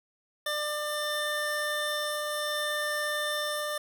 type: tone pair together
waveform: 25% pulse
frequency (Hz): 597 / 1791.7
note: D5 / A6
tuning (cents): +28 / +31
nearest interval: octave + perfect fifth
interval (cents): 1903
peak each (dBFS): -28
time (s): 0.46-3.78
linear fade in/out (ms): 5
effects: none